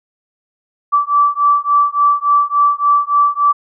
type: beating tone pair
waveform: sine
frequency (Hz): 1158 / 1161.5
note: D6 / D6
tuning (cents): -25 / -20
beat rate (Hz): 3.5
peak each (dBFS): -13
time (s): 0.92-3.53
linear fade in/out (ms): 20
effects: none